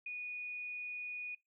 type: tone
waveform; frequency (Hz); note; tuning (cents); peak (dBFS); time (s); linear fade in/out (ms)
sine; 2465; D#7; -17; -39; 0.06-1.35; 5
effects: noise-tail reverb RT60 0.2 s tail -24 dB re dry